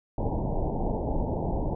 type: low-pass noise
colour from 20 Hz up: pink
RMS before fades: -28 dBFS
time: 0.18-1.75 s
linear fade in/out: 2 ms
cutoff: 920 Hz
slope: 96 dB/octave
effects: none